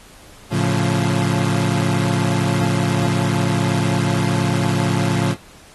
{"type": "chord", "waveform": "30% pulse", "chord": "A augmented", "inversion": "none", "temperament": "equal", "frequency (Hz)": [110, 138.59, 174.61], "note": ["A2", "C#3", "E#3"], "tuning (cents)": [0, 0, 0], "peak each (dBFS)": -18, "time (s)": [0.5, 5.36], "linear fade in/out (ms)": 50, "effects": ["pink hiss -45 dBFS RMS until 5.74 s", "AAC 32 kbps"]}